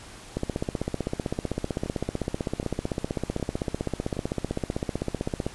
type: two click trains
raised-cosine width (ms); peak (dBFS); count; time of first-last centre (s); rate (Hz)
2; -19 / -13; 4 / 81; 1.86-4.168 / 0.37-5.466; 1.3 / 15.7
effects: pink hiss -45 dBFS RMS until 5.54 s + resampled to 24000 Hz